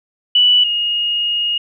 sine tone pair in turn, 2960 / 2862 Hz, F#7 / F7, 0 / +42 cents, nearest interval minor second, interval 58 cents, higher first, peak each -8 / -15 dBFS, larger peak first, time 0.35-0.64 / 0.64-1.58 s, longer second, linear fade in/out 5 ms, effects none

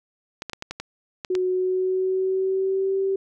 clicks, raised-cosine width 0.2 ms, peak -14 dBFS, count 8, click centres 0.421 / 0.497 / 0.533 / 0.624 / 0.71 / 0.8 / 1.248 / 1.352 s
sine tone with pitch glide, 367.9 to 387.3 Hz, F#4 to G4, -10 to -21 cents, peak -20 dBFS, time 1.3-3.16 s, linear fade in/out 5 ms, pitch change +89 cents, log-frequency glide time 1.49-2.97 s
effects none

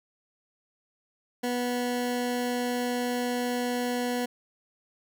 20% pulse tone, 245.2 Hz, B3, 12 cents flat, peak -22 dBFS, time 1.43-4.26 s, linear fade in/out 10 ms, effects none

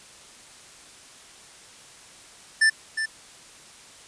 square tone with echo, 1770 Hz, A6, 10 cents sharp, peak -16 dBFS, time 2.61-2.7 s, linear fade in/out 10 ms, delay 360 ms, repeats 1, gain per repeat -9 dB, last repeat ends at 3.06 s, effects white hiss -48 dBFS RMS until 4.07 s + resampled to 22050 Hz

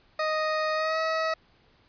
20% pulse tone with pitch glide, 622.3 to 641.3 Hz, D#5 to E5, 0 to -48 cents, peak -20 dBFS, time 0.19-1.34 s, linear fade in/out 5 ms, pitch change +52 cents, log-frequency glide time 0.74-0.99 s, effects pink hiss -62 dBFS RMS until 1.88 s + resampled to 11025 Hz

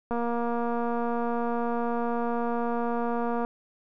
click train, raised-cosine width 1 ms, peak -17 dBFS, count 789, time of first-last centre 0.11-3.449 s, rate 236 Hz, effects none

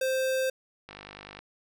square tone, 523.3 Hz, C5, in tune, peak -26 dBFS, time 0.01-0.5 s, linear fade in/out 5 ms
click train, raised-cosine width 0.3 ms, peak -26 dBFS, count 26, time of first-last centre 0.89-1.39 s, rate 50 Hz
effects none

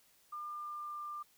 sine tone with pitch glide, 1201 to 1192.7 Hz, D6 to D6, +38 to +26 cents, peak -40 dBFS, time 0.32-1.23 s, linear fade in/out 10 ms, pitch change -12 cents, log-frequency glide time 0.54-1 s, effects white hiss -68 dBFS RMS until 1.37 s

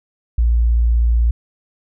sine tone, 58 Hz, A#1, 8 cents flat, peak -11 dBFS, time 0.38-1.31 s, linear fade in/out 5 ms, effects none

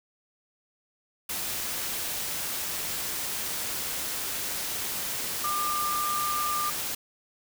sine tone in noise, 1197 Hz, D6, 33 cents sharp, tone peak -27 dBFS, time 5.44-6.7 s, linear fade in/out 5 ms, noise white, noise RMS -32 dBFS, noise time 1.29-6.95 s, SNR +2 dB, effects none

